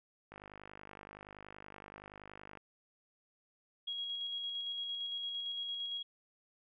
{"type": "click train", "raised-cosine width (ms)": 0.5, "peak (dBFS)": -34, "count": 115, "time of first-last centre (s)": [0.32, 2.573], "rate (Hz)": 50.6}
{"type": "tone with tremolo", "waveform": "sine", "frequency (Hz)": 3300, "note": "G#7", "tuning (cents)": -12, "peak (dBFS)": -36, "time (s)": [3.87, 6.03], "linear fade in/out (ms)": 10, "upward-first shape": "square", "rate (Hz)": 8.8, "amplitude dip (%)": 25}
{"effects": []}